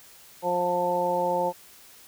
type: harmonic tone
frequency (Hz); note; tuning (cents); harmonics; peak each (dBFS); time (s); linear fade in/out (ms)
177.2; F3; +25; 1 / 2 / 3 / 4 / 5; -36 / -33 / -26 / -33 / -26; 0.42-1.53; 50
effects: white hiss -51 dBFS RMS until 2.07 s